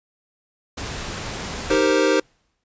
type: noise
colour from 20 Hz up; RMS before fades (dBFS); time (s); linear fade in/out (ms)
pink; -30; 0.77-1.76; 10
type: chord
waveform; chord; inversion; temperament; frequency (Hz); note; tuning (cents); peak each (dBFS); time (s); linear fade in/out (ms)
square; C minor seventh; first; equal; 311.1 / 392 / 466.2 / 523.3; Eb4 / G4 / Bb4 / C5; 0 / 0 / 0 / 0; -22; 1.7-2.2; 5
type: noise with exponential decay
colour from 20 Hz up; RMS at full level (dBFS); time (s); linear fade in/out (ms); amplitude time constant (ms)
pink; -37; 1.76-2.64; 5; 190
effects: noise-tail reverb RT60 0.1 s tail -26 dB re dry + resampled to 16000 Hz